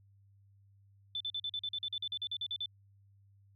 sine tone bursts, 3520 Hz, A7, in tune, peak -34 dBFS, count 16, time 1.15-2.659 s, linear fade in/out 2 ms, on 54 ms, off 43 ms, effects added 99 Hz sine -61 dBFS peak until 3.55 s

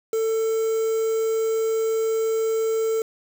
triangle tone with quantisation, 445.7 Hz, A4, 22 cents sharp, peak -18 dBFS, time 0.13-3.02 s, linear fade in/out 2 ms, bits 6, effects none

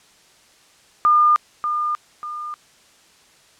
sine tone with echo, 1209 Hz, D6, 50 cents sharp, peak -11 dBFS, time 1.05-1.36 s, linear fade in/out 0 ms, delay 590 ms, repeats 2, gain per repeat -8 dB, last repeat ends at 2.54 s, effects white hiss -53 dBFS RMS until 3.59 s + low-pass 8000 Hz 12 dB/octave

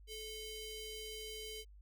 sawtooth ring-modulated tone, 1754 Hz, A6, 6 cents flat, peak -38 dBFS, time 0.07-1.65 s, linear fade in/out 50 ms, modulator 1320 Hz, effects added 50 Hz sine -55 dBFS peak until 1.81 s

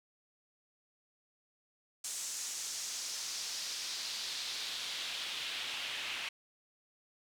pink noise with band-pass filter sweep, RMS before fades -40 dBFS, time 2.04-6.29 s, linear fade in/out 5 ms, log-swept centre 7400 to 2700 Hz, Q 2, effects none

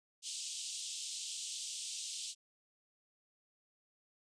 white band-pass noise, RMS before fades -43 dBFS, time 0.22-2.35 s, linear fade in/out 50 ms, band 2900 to 8800 Hz, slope 48 dB/octave, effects resampled to 22050 Hz

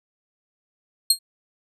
25% pulse tone with exponential decay, 4233 Hz, C8, 19 cents sharp, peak -5 dBFS, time 1.1-1.19 s, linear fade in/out 5 ms, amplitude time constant 18 ms, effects none

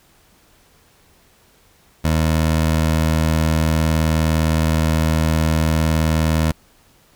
20% pulse tone, 79.5 Hz, D#2, 38 cents sharp, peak -10 dBFS, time 2.04-6.52 s, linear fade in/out 10 ms, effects pink hiss -54 dBFS RMS until 7.15 s

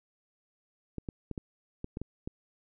clicks, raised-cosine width 3 ms, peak -23 dBFS, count 8, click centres 0.983 / 1.088 / 1.313 / 1.378 / 1.844 / 1.971 / 2.016 / 2.275 s, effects none

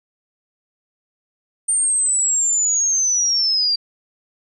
sine linear sweep, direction down, 8870 to 4699 Hz, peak -15 dBFS, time 1.68-3.76 s, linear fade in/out 10 ms, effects none

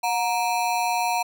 square ring-modulated tone, 830.6 Hz, G#5, in tune, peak -19 dBFS, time 0.03-1.23 s, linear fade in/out 10 ms, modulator 106 Hz, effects none

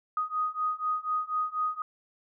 sine beating tone pair, 1244.5 / 1248.6 Hz, D#6 / D#6, 0 / +6 cents, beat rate 4.1 Hz, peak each -31 / -30 dBFS, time 0.17-1.82 s, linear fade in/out 2 ms, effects none

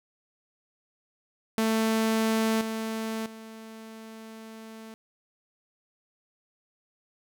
sawtooth tone with level steps, 222 Hz, A3, 16 cents sharp, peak -19 / -26 / -38 dBFS, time 1.58-4.94 s, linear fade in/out 0 ms, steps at 2.61 / 3.26 s, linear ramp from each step 2 ms, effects none

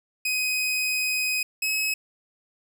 sawtooth tone pair in turn, 2512 / 2563 Hz, D#7 / E7, +16 / -49 cents, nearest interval unison, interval 35 cents, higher second, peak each -20 dBFS, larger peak neither, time 0.25-1.43 / 1.62-1.94 s, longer first, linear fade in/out 5 ms, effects none

